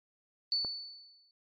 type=tone with exponential decay; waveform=sine; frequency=4481 Hz; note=C#8; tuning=18 cents sharp; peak=-26 dBFS; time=0.52-1.31 s; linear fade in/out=1 ms; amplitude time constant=170 ms
type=click; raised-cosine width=1 ms; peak=-28 dBFS; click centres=0.648 s
effects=MP3 32 kbps